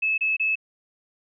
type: tone bursts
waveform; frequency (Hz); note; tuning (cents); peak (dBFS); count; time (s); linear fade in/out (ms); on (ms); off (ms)
sine; 2600; E7; -24; -20; 3; 0.02-0.556; 10; 160; 28
effects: none